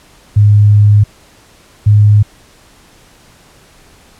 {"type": "tone pair in turn", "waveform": "sine", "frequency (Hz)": [103.83, 104.43], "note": ["G#2", "G#2"], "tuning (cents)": [0, 10], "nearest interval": "unison", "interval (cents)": 10, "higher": "second", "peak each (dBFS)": -3, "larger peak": "neither", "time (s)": [[0.36, 1.04], [1.86, 2.23]], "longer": "first", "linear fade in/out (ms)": 10, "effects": ["pink hiss -44 dBFS RMS until 4.19 s", "low-pass 11000 Hz 12 dB/octave"]}